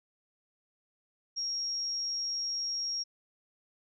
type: tone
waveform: sine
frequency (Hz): 5588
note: F8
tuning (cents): 0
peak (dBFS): -31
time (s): 1.36-3.04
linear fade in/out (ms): 20
effects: none